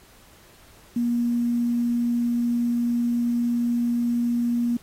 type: tone with quantisation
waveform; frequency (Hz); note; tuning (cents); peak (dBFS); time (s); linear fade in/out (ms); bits
sine; 238.2; A#3; +38; -20; 0.96-4.77; 5; 8
effects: pink hiss -53 dBFS RMS until 4.82 s + AAC 48 kbps

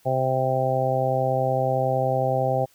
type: harmonic tone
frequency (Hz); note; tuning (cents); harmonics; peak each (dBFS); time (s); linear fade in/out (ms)
130.81; C3; 0; 1 / 2 / 3 / 4 / 5 / 6; -26 / -35 / -32 / -25 / -26 / -26; 0.05-2.66; 20
effects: white hiss -59 dBFS RMS until 2.74 s

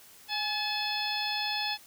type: harmonic tone with a mistuned harmonic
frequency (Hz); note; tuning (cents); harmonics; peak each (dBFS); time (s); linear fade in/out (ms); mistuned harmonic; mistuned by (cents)
860; A5; -40; 1 / 2 / 3 / 4 / 5 / 6; -35 / -39 / -36 / -35 / -36 / -37; 0.28-1.78; 50; 1; -56
effects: white hiss -54 dBFS RMS until 1.86 s

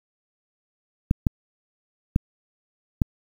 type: clicks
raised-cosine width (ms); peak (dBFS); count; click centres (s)
5; -5; 4; 1.111 / 1.268 / 2.161 / 3.018
effects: 7-bit

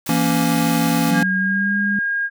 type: noise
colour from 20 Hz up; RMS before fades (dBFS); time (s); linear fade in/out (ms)
white; -30; 0.06-1.11; 5
type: chord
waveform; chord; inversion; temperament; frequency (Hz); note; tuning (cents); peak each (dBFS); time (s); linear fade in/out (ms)
square; A# diminished; second; just; 167.82 / 233.1 / 279.7; E3 / A#3 / C#4; +31 / 0 / +16; -21; 0.09-1.23; 2
type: tone with pitch glide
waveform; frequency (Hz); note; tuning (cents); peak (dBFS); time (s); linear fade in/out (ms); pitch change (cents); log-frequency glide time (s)
sine; 187.5 to 201; F#3 to G3; +23 to +44; -20; 1.09-1.99; 2; +121; 1.37-1.77
type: tone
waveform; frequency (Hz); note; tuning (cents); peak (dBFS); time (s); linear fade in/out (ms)
sine; 1624; G#6; -39; -18; 1.13-2.3; 50
effects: none

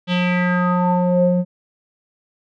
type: tone with low-pass filter sweep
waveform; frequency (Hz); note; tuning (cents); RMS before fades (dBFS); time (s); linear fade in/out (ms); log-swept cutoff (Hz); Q
square; 179; F3; +43; -17; 0.07-1.45; 50; 3400 to 380; 4.6
effects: none

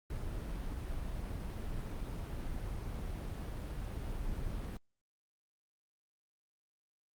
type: noise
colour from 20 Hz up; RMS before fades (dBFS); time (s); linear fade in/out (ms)
brown; -39; 0.1-4.77; 2
effects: Opus 32 kbps

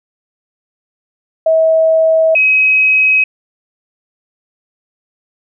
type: tone pair in turn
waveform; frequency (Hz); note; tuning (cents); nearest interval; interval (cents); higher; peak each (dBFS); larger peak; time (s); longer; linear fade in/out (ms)
sine; 644 / 2541; E5 / D#7; -41 / +36; 2 octaves; 2377; second; -7; neither; 1.46-2.35 / 2.35-3.24; neither; 5
effects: none

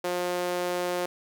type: tone with high-pass filter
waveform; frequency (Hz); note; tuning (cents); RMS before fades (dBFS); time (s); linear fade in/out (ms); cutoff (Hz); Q
sawtooth; 178; F3; +33; -29; 0.04-1.06; 5; 450; 2.1
effects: none

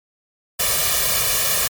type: noise with comb filter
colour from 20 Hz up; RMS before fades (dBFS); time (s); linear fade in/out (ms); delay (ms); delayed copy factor
white; -19; 0.59-1.68; 10; 1.7; +0.95
effects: MP3 96 kbps

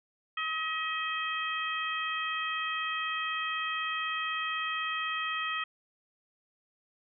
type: harmonic tone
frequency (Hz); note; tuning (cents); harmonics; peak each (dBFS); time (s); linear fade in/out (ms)
636; D#5; +38; 2 / 3 / 4 / 5; -34 / -36 / -37 / -38; 0.37-5.64; 5
effects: none

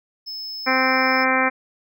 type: tone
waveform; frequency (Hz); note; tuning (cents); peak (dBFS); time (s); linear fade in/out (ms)
triangle; 5220; E8; -18; -28; 0.26-1.25; 20
type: harmonic tone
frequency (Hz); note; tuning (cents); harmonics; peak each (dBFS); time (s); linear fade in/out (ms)
260.3; C4; -9; 1 / 2 / 3 / 4 / 5 / 6 / 7 / 8 / 9; -25 / -25 / -25 / -25 / -25 / -25 / -25 / -25 / -25; 0.66-1.5; 20
effects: none

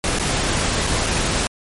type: noise with dropouts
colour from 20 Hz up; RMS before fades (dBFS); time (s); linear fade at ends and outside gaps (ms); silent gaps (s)
pink; -20; 0.04-1.47; 0; 0.186-0.197 / 0.867-0.872 / 1.063-1.068
effects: MP3 48 kbps

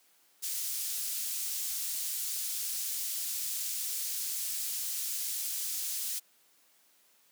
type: high-pass noise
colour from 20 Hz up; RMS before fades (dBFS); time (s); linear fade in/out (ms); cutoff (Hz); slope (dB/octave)
pink; -35; 0.42-6.2; 20; 6400; 12
effects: white hiss -66 dBFS RMS until 7.31 s + high-pass 200 Hz 12 dB/octave

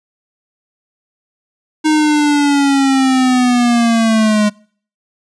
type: linear sweep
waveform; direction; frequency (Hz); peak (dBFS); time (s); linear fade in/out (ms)
square; down; 311.1 to 207.7; -10; 1.84-4.5; 20
effects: noise-tail reverb RT60 0.5 s tail -25 dB re dry + resampled to 22050 Hz

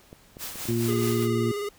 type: clicks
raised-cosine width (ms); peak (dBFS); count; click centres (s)
2; -29; 7; 0.129 / 0.369 / 0.557 / 0.655 / 0.709 / 0.863 / 0.926
type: noise with tremolo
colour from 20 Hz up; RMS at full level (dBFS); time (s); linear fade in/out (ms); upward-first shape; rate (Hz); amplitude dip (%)
white; -34; 0.38-1.28; 50; sine; 4.7; 50
type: harmonic tone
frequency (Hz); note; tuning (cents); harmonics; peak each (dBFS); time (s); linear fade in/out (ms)
116.54; A#2; 0; 1 / 2 / 3; -27 / -27 / -27; 0.68-1.52; 10
type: tone with vibrato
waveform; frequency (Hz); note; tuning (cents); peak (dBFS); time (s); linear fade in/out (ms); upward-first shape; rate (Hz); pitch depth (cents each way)
square; 410; G#4; -22; -29; 0.88-1.69; 5; square; 19; 28
effects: pink hiss -56 dBFS RMS until 1.78 s

